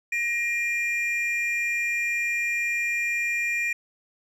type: tone pair together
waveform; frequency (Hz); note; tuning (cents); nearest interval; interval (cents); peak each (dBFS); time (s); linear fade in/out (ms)
triangle; 1878 / 2400; A#6 / D7; +12 / +37; major third; 425; -28 / -23; 0.12-3.73; 5
effects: none